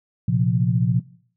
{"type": "chord", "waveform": "sine", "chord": "Bb suspended second", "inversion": "none", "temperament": "just", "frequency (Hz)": [116.54, 131.11, 174.81], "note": ["Bb2", "C3", "F3"], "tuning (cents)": [0, 4, 2], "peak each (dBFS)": -21, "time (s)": [0.28, 1], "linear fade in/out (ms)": 5, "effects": ["noise-tail reverb RT60 0.6 s tail -20 dB re dry"]}